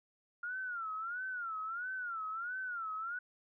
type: tone with vibrato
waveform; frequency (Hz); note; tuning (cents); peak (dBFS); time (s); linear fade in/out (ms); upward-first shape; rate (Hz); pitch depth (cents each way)
sine; 1396.9; F6; 0; -37; 0.43-3.19; 5; sine; 1.5; 160
effects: none